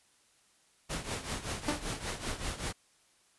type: noise with tremolo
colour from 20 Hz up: pink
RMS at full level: -34 dBFS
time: 0.89-2.73 s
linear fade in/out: 20 ms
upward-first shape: triangle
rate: 5.2 Hz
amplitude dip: 80%
type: tone with exponential decay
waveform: sawtooth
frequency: 296.3 Hz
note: D4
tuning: 15 cents sharp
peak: -22 dBFS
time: 1.68-1.86 s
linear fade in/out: 5 ms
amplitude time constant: 37 ms
effects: white hiss -67 dBFS RMS until 3.38 s + resampled to 24000 Hz